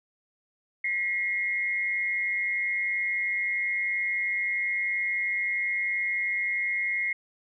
sine tone pair together, 1942 / 2143 Hz, B6 / C7, -30 / +41 cents, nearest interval major second, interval 171 cents, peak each -32 / -26 dBFS, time 0.84-7.13 s, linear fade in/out 5 ms, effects none

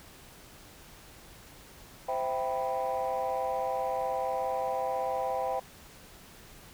sine chord, C major seventh, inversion none, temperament equal with one note detuned, 518.1 / 659.3 / 784 / 987.8 Hz, C5 / E5 / G5 / B5, -17 / 0 / 0 / 0 cents, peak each -32 / -34 / -31 / -36 dBFS, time 2.08-5.6 s, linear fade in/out 10 ms, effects tanh soft clip ceiling -23 dBFS + pink hiss -52 dBFS RMS until 6.73 s

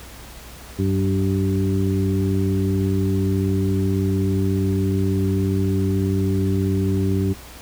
harmonic tone with a mistuned harmonic, 96.6 Hz, G2, 25 cents flat, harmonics 1 / 2 / 3 / 4, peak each -20 / -23 / -25 / -26 dBFS, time 0.78-7.34 s, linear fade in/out 20 ms, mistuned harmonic 2, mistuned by -17 cents, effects added 61 Hz sine -41 dBFS peak until 7.61 s + pink hiss -41 dBFS RMS until 7.61 s

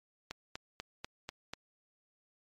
click train, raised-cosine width 0.2 ms, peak -22 dBFS, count 6, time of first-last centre 0.31-1.535 s, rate 4.08 Hz, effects MP3 64 kbps

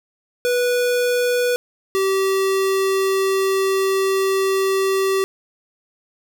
square tone pair in turn, 490.3 / 385.9 Hz, B4 / G4, -13 / -27 cents, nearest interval major third, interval 414 cents, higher first, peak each -17 dBFS, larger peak neither, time 0.45-1.56 / 1.95-5.24 s, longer second, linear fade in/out 0 ms, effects none

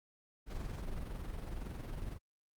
brown noise with amplitude modulation, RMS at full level -39 dBFS, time 0.46-2.19 s, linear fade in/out 50 ms, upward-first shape sine, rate 21.8 Hz, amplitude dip 50%, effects Opus 48 kbps

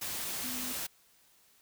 sine tone in noise, 250.6 Hz, B3, 25 cents sharp, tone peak -42 dBFS, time 0.43-0.73 s, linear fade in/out 10 ms, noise white, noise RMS -37 dBFS, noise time 0.01-0.87 s, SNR -8 dB, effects white hiss -65 dBFS RMS until 1.61 s

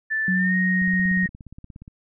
sine tone with pitch glide, 1760 to 1864.7 Hz, A6 to A#6, 0 to 0 cents, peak -21 dBFS, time 0.1-1.28 s, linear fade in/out 20 ms, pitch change +100 cents, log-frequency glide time 0.33-0.55 s
sine tone, 184.9 Hz, F#3, 1 cent flat, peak -20 dBFS, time 0.28-1.26 s, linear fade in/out 2 ms
click train, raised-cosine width 5 ms, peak -28 dBFS, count 19, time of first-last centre 0.82-1.879 s, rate 17 Hz
effects none

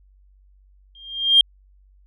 sine tone with exponential growth, 3205 Hz, G7, 38 cents sharp, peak -6 dBFS, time 0.95-1.41 s, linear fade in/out 2 ms, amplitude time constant 100 ms, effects tanh soft clip ceiling -3 dBFS + added 48 Hz sine -51 dBFS peak until 2.06 s

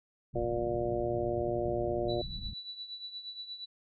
pink low-pass noise, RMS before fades -42 dBFS, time 0.33-2.54 s, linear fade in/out 10 ms, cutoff 190 Hz, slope 24 dB/octave
harmonic tone, 118.6 Hz, A#2, 30 cents sharp, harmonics 1 / 2 / 3 / 4 / 5 / 6, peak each -41 / -44 / -33 / -39 / -34 / -39 dBFS, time 0.35-2.22 s, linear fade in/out 10 ms
sine tone with tremolo, 3951 Hz, B7, in tune, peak -37 dBFS, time 2.08-3.66 s, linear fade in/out 20 ms, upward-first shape triangle, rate 8.5 Hz, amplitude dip 75%
effects none

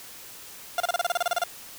30% pulse tone bursts, 698.5 Hz, F5, in tune, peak -19 dBFS, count 13, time 0.78-1.438 s, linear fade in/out 2 ms, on 22 ms, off 31 ms, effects white hiss -44 dBFS RMS until 1.78 s

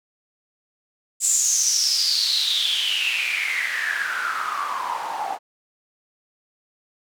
white noise with band-pass filter sweep, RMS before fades -23 dBFS, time 1.2-5.39 s, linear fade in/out 50 ms, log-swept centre 7700 to 750 Hz, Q 9.2, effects none

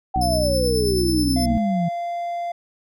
sine exponential sweep, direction down, 777 to 164.81 Hz, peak -19 dBFS, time 0.14-1.89 s, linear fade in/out 10 ms
harmonic tone, 61.74 Hz, B1, in tune, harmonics 1 / 2 / 3 / 4 / 5, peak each -24 / -27 / -29 / -30 / -31 dBFS, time 0.16-1.58 s, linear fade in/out 0 ms
sawtooth tone with tremolo, 5274 Hz, E8, in tune, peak -22 dBFS, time 0.21-1.46 s, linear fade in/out 5 ms, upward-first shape sine, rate 9.3 Hz, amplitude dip 40%
triangle tone with pitch glide, 688 to 692 Hz, F5 to F5, -26 to -16 cents, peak -22 dBFS, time 1.36-2.52 s, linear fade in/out 5 ms, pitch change +10 cents, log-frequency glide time 1.63-2.11 s
effects none

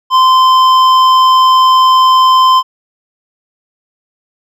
sine tone with hard clipping, 1035 Hz, C6, 19 cents flat, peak -6 dBFS, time 0.1-2.63 s, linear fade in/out 50 ms, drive 9 dB, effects none

